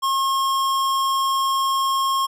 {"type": "tone with hard clipping", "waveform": "sine", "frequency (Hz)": 1078, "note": "C#6", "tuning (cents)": -49, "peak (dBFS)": -20, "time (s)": [0.02, 2.27], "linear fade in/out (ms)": 20, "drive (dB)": 18, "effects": []}